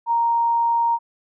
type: tone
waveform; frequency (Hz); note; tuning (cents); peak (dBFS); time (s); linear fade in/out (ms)
sine; 932.3; A#5; 0; -16; 0.06-0.99; 50
effects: none